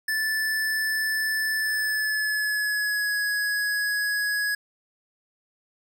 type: tone with pitch glide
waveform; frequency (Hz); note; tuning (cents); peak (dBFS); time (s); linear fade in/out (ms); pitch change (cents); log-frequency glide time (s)
square; 1752 to 1671.9; A6 to G#6; -8 to +11; -24; 0.08-4.55; 5; -81; 1.59-3.16
effects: none